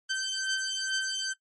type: beating tone pair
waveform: 15% pulse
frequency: 1547 / 1549.3 Hz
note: G6 / G6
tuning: -23 / -21 cents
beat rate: 2.3 Hz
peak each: -25 dBFS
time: 0.09-1.34 s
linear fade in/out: 20 ms
effects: noise-tail reverb RT60 0.1 s tail -18 dB re dry + MP3 48 kbps